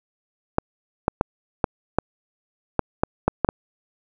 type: clicks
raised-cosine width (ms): 1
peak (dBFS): -3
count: 10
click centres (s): 0.584 / 1.081 / 1.211 / 1.642 / 1.986 / 2.793 / 3.035 / 3.28 / 3.447 / 3.489
effects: none